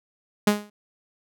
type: tone with exponential decay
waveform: sawtooth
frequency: 207.7 Hz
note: G#3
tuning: in tune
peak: -10 dBFS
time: 0.47-0.7 s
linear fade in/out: 5 ms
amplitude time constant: 49 ms
effects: none